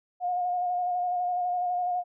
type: tone with vibrato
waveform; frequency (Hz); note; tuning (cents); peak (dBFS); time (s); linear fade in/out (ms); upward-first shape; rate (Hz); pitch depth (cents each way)
sine; 717; F5; +45; -25; 0.2-2.04; 50; square; 12; 19
effects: none